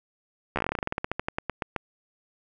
slowing click train, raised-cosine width 0.5 ms, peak -12 dBFS, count 23, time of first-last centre 0.56-1.763 s, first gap 13 ms, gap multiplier 1.12, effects none

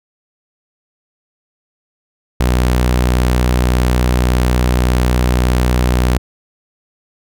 sawtooth tone, 61.74 Hz, B1, in tune, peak -7 dBFS, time 2.4-6.18 s, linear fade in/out 5 ms, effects none

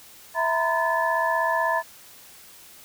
sine tone cluster, 657 / 936 / 1012 / 1737 Hz, E5 / A#5 / B5 / A6, -6 / +7 / +42 / -23 cents, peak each -26 dBFS, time 0.34-1.83 s, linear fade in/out 50 ms, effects white hiss -48 dBFS RMS until 2.84 s

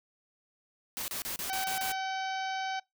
white noise bursts, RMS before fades -36 dBFS, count 7, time 0.97-1.92 s, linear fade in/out 0 ms, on 110 ms, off 30 ms
harmonic tone, 764 Hz, G5, 45 cents flat, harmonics 1 / 2 / 3 / 4 / 5 / 6 / 7 / 8, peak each -33 / -39 / -43 / -45 / -47 / -49 / -50 / -51 dBFS, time 1.49-2.8 s, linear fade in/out 10 ms
effects noise-tail reverb RT60 0.2 s tail -25 dB re dry

